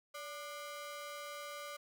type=ring-modulated tone; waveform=sawtooth; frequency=888 Hz; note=A5; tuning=16 cents sharp; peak=-37 dBFS; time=0.14-1.77 s; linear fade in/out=10 ms; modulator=312 Hz; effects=none